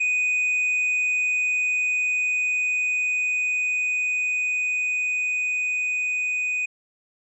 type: tone with level ramp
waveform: triangle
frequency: 2489 Hz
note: D#7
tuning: in tune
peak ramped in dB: -18 to -21 dBFS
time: 0-6.66 s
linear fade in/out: 10 ms
effects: resampled to 24000 Hz